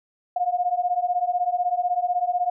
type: beating tone pair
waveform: sine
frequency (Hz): 706 / 722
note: F5 / F#5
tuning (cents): +19 / -43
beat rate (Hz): 16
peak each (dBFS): -24 / -23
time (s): 0.36-2.5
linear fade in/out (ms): 5
effects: none